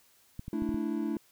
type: clicks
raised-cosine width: 5 ms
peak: -26 dBFS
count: 5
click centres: 0.394 / 0.481 / 0.622 / 0.691 / 0.744 s
type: chord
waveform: triangle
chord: A suspended fourth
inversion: none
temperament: equal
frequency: 220 / 293.7 / 329.6 Hz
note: A3 / D4 / E4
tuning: 0 / 0 / 0 cents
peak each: -32 dBFS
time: 0.53-1.17 s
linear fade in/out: 2 ms
effects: white hiss -64 dBFS RMS until 1.31 s